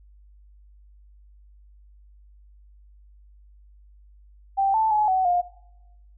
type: tone with pitch steps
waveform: sine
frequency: 783 / 881 / 848 / 751 / 709 Hz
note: G5 / A5 / G#5 / F#5 / F5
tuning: -2 / +2 / +36 / +26 / +26 cents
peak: -18 dBFS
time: 4.57-5.42 s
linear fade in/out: 20 ms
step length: 170 ms
effects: noise-tail reverb RT60 0.9 s tail -19 dB re dry + added 50 Hz sine -49 dBFS peak until 6.17 s